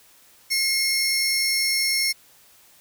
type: tone pair together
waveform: sawtooth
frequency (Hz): 2153 / 5425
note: C7 / E8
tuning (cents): +49 / +49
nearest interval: octave + major third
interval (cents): 1600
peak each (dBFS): -20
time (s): 0.5-2.13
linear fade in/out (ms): 20
effects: white hiss -54 dBFS RMS until 2.8 s